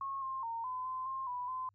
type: tone with pitch steps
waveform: sine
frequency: 1089 / 1060 / 919 / 1016 / 1031 / 1061 / 988 / 1028 Hz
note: C#6 / C6 / A#5 / B5 / C6 / C6 / B5 / C6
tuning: -31 / +22 / -25 / +49 / -26 / +24 / 0 / -31 cents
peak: -36 dBFS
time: 0.01-1.69 s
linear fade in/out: 2 ms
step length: 210 ms
effects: added 99 Hz sine -69 dBFS peak until 1.74 s